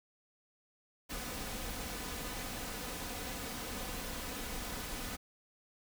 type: noise with comb filter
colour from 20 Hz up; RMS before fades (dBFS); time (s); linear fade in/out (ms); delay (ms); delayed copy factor
pink; -41; 1.09-5.17; 20; 4; +0.5
effects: none